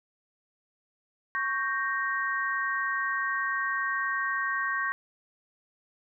sine chord, G diminished, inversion second, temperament equal, 1108.7 / 1568 / 1864.7 Hz, Db6 / G6 / Bb6, 0 / 0 / 0 cents, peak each -31 dBFS, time 1.35-4.92 s, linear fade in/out 0 ms, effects none

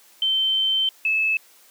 sine tone pair in turn, 3099 / 2606 Hz, G7 / E7, -21 / -20 cents, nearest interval minor third, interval 299 cents, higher first, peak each -18 dBFS, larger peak neither, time 0.22-0.89 / 1.05-1.37 s, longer first, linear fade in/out 2 ms, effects white hiss -53 dBFS RMS until 1.7 s + high-pass 300 Hz 12 dB/octave

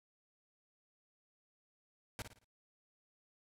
pink noise with echo, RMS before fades -42 dBFS, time 2.19-2.22 s, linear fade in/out 0 ms, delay 56 ms, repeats 4, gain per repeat -8 dB, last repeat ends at 2.444 s, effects noise-tail reverb RT60 0.2 s tail -26 dB re dry + low-pass 12000 Hz 12 dB/octave

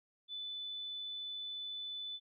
sine tone, 3497 Hz, A7, 11 cents flat, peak -40 dBFS, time 0.28-2.2 s, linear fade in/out 50 ms, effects none

